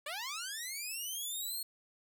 10% pulse linear sweep, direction up, 554.4 to 4325 Hz, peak -30 dBFS, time 0.06-1.63 s, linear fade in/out 5 ms, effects none

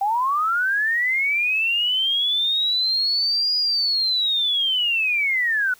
sine linear two-way sweep, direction up then down, 772 to 4924 to 1451 Hz, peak -18 dBFS, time 0.01-5.74 s, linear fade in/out 5 ms, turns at 3.57 s, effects white hiss -52 dBFS RMS until 5.79 s

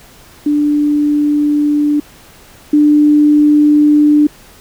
sine tone pair in turn, 294.7 / 297.1 Hz, D4 / D4, +6 / +20 cents, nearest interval unison, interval 14 cents, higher second, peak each -9 / -5 dBFS, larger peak second, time 0.46-2 / 2.73-4.27 s, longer neither, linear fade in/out 5 ms, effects pink hiss -41 dBFS RMS until 4.6 s

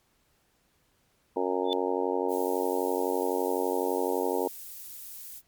harmonic tone, 91.9 Hz, F#2, 11 cents flat, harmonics 3 / 4 / 5 / 6 / 7 / 8 / 9 / 10, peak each -34 / -31 / -30 / -35 / -38 / -42 / -35 / -36 dBFS, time 1.36-4.48 s, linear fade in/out 5 ms
sine tone with exponential growth, 3520 Hz, A7, in tune, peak -24 dBFS, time 1.64-1.73 s, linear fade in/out 0 ms, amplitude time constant 19 ms
violet noise, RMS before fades -42 dBFS, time 2.28-5.42 s, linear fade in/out 50 ms
effects pink hiss -69 dBFS RMS until 5.47 s + MP3 96 kbps

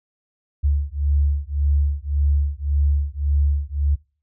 sine beating tone pair, 71 / 72.8 Hz, C#2 / D2, +42 / -15 cents, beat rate 1.8 Hz, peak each -20 dBFS, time 0.63-3.96 s, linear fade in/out 20 ms, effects noise-tail reverb RT60 0.4 s tail -25 dB re dry

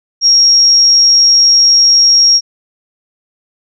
sine tone, 5588 Hz, F8, in tune, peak -4 dBFS, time 0.21-2.41 s, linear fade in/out 50 ms, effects none

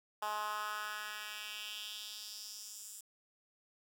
10% pulse tone with high-pass filter sweep, 211 Hz, G#3, 28 cents sharp, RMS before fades -43 dBFS, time 0.22-3.01 s, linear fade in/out 5 ms, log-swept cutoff 880 to 8100 Hz, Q 2.5, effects 10-bit

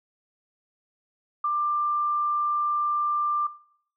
sine tone, 1187 Hz, D6, 18 cents sharp, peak -22 dBFS, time 1.44-3.47 s, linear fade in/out 5 ms, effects noise-tail reverb RT60 0.6 s tail -17 dB re dry

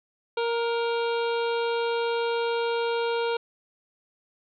harmonic tone with a mistuned harmonic, 466.2 Hz, A#4, in tune, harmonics 1 / 2 / 3 / 5 / 6 / 7 / 8 / 9, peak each -25 / -31 / -35 / -39 / -41 / -42 / -43 / -44 dBFS, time 0.37-3.37 s, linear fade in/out 5 ms, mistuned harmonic 3, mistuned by +18 cents, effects none

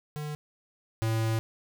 square tone pair in turn, 149.9 / 112.01 Hz, D3 / A2, +36 / +31 cents, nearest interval perfect fourth, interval 505 cents, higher first, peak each -34 / -26 dBFS, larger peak second, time 0.16-0.35 / 1.02-1.39 s, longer second, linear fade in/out 0 ms, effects 10-bit

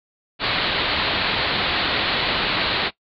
white low-pass noise, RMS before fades -22 dBFS, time 0.39-2.91 s, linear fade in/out 50 ms, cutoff 4400 Hz, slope 96 dB/octave, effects noise-tail reverb RT60 0.1 s tail -19 dB re dry

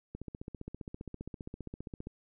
click train, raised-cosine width 3 ms, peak -28 dBFS, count 30, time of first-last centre 0.15-2.071 s, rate 15.1 Hz, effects none

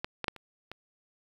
clicks, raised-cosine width 0.3 ms, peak -16 / -16 / -12 / -30 / -24 dBFS, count 5, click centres 0.045 / 0.243 / 0.282 / 0.363 / 0.716 s, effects 8-bit

